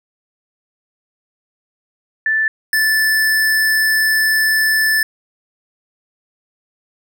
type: tone pair in turn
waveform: sine / square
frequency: 1760 / 1752.2 Hz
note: A6 / A6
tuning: 0 / -8 cents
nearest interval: unison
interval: 8 cents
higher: first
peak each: -13 dBFS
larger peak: neither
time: 2.26-2.48 / 2.73-5.03 s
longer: second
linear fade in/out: 2 ms
effects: none